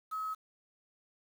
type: tone with quantisation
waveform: sine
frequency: 1281 Hz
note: E6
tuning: 50 cents flat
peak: -34 dBFS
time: 0.11-0.35 s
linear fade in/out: 20 ms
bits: 9
effects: none